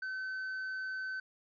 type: tone with tanh clipping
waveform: sine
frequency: 1527 Hz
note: G6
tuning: 46 cents flat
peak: -37 dBFS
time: 0.02-1.2 s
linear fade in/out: 5 ms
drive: 4 dB
effects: resampled to 11025 Hz